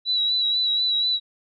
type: tone with vibrato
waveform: sine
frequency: 3925 Hz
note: B7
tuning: 11 cents flat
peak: -19 dBFS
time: 0.05-1.2 s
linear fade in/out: 50 ms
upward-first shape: sine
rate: 4.1 Hz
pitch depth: 33 cents each way
effects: none